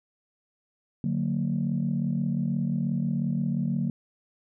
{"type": "chord", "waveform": "sine", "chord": "D augmented", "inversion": "none", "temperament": "just", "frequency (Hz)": [146.83, 183.54, 229.4], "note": ["D3", "F#3", "A#3"], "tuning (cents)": [0, -14, -28], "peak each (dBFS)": -28, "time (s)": [1.04, 3.9], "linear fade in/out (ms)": 2, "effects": ["tanh soft clip ceiling -17 dBFS"]}